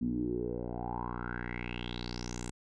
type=tone with low-pass filter sweep; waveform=10% pulse; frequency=60 Hz; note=B1; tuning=49 cents flat; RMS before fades=-37 dBFS; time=0.01-2.51 s; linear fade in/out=10 ms; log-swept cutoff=230 to 8300 Hz; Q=6.6; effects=none